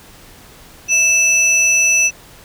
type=tone pair together; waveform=sine; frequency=2637 / 5924 Hz; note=E7 / F#8; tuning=0 / +1 cents; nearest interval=octave + major second; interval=1401 cents; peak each=-11 / -11 dBFS; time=0.88-2.11 s; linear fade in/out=50 ms; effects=tanh soft clip ceiling -7 dBFS + pink hiss -42 dBFS RMS until 2.44 s

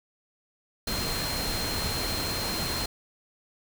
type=tone in noise; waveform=sine; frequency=4186 Hz; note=C8; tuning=in tune; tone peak=-33 dBFS; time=0.87-2.86 s; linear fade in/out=5 ms; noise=pink; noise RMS=-31 dBFS; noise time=0.87-2.86 s; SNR=-5 dB; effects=none

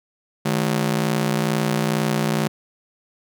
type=ring-modulated tone; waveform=sawtooth; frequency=181.5 Hz; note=F#3; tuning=33 cents flat; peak=-12 dBFS; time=0.45-2.48 s; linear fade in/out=10 ms; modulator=31.1 Hz; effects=none

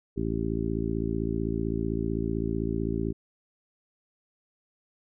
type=harmonic tone; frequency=55.7 Hz; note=A1; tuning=22 cents sharp; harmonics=1 / 2 / 3 / 4 / 5 / 6 / 7; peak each=-34 / -34 / -34 / -34 / -34 / -34 / -34 dBFS; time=0.16-3.13 s; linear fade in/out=20 ms; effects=none

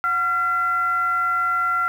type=tone with frequency modulation; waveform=sine; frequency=1375 Hz; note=F6; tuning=27 cents flat; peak=-18 dBFS; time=0.04-1.88 s; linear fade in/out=0 ms; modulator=642 Hz; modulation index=0.39; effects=8-bit

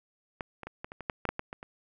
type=clicks; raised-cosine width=0.5 ms; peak=-19 / -26 / -24 / -22 / -27 / -25 / -15 / -15 / -13 / -17 / -24 / -28 dBFS; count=12; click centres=0.408 / 0.633 / 0.67 / 0.845 / 0.919 / 1.007 / 1.098 / 1.253 / 1.29 / 1.394 / 1.529 / 1.629 s; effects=none

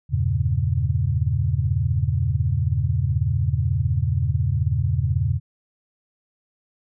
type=chord; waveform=sine; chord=E diminished seventh; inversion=none; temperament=equal with one note detuned; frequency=82.07 / 98 / 116.54 / 138.59 Hz; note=E2 / G2 / Bb2 / Db3; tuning=-7 / 0 / 0 / 0 cents; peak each=-24 dBFS; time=0.09-5.4 s; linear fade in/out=50 ms; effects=none

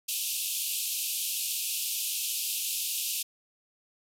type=band-pass noise; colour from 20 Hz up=white; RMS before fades=-32 dBFS; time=0.08-3.23 s; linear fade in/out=10 ms; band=2500 to 15000 Hz; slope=96 dB/octave; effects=none

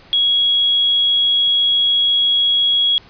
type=tone; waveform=sine; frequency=3322 Hz; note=G#7; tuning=in tune; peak=-12 dBFS; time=0.13-2.98 s; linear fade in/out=0 ms; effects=pink hiss -45 dBFS RMS until 3.09 s + resampled to 11025 Hz

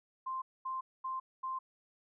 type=tone bursts; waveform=sine; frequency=1046.5 Hz; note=C6; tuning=in tune; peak=-35 dBFS; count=4; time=0.26-1.59 s; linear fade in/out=10 ms; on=160 ms; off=230 ms; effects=none

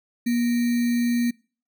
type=tone with sample-and-hold; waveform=sine; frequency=239 Hz; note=A#3; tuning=43 cents sharp; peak=-19 dBFS; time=0.26-1.31 s; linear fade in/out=10 ms; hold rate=2100 Hz; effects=noise-tail reverb RT60 0.4 s tail -25 dB re dry

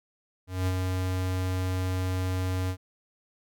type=tone with ADSR envelope; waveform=square; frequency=92.5 Hz; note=F#2; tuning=in tune; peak=-24 dBFS; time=0.47-2.77 s; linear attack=200 ms; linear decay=48 ms; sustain=-3 dB; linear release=75 ms; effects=none

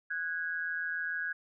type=tone pair together; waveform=sine; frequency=1480.3 / 1647 Hz; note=F#6 / G#6; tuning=0 / -15 cents; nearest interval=major second; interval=185 cents; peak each=-36 / -34 dBFS; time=0.1-1.33 s; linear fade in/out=10 ms; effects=none

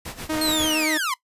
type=noise with tremolo; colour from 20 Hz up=pink; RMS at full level=-32 dBFS; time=0.05-0.74 s; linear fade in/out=5 ms; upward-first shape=sine; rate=7.3 Hz; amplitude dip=80%
type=tone with vibrato; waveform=sawtooth; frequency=311.1 Hz; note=D#4; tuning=in tune; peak=-19 dBFS; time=0.29-0.98 s; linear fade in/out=10 ms; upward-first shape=sine; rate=8.6 Hz; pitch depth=15 cents each way
type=click train; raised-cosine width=0.5 ms; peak=-25 dBFS; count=122; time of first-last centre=0.33-0.838 s; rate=238 Hz
type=linear sweep; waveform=sawtooth; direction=down; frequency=4311 to 978 Hz; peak=-19 dBFS; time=0.41-1.14 s; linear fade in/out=5 ms
effects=noise-tail reverb RT60 0.1 s tail -19 dB re dry + resampled to 32000 Hz

